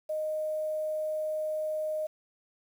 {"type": "tone with quantisation", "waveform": "sine", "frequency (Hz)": 619, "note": "D#5", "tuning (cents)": -9, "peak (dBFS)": -29, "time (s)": [0.09, 2.07], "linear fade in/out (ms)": 10, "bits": 9, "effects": []}